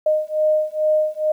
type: beating tone pair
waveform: sine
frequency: 615 / 617.3 Hz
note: D#5 / D#5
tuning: -20 / -14 cents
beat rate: 2.3 Hz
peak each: -19 dBFS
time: 0.06-1.32 s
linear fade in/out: 5 ms
effects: 9-bit